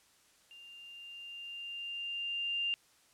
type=tone with level ramp; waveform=sine; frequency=2794 Hz; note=F7; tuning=in tune; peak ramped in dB=-51 to -30 dBFS; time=0.51-2.74 s; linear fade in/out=0 ms; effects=white hiss -66 dBFS RMS until 3.13 s + low-pass 10000 Hz 12 dB/octave